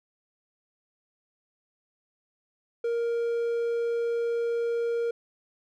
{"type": "tone", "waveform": "triangle", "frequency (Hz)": 467.8, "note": "A#4", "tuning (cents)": 6, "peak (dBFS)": -23, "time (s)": [2.84, 5.11], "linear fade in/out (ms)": 5, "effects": []}